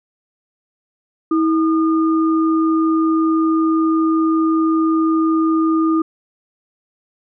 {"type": "tone pair together", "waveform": "sine", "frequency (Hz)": [322.3, 1217], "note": ["E4", "D#6"], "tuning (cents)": [-39, -39], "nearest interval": "octave + major seventh", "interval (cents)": 2300, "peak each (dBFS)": [-13, -22], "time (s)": [1.31, 6.02], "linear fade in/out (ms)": 5, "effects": []}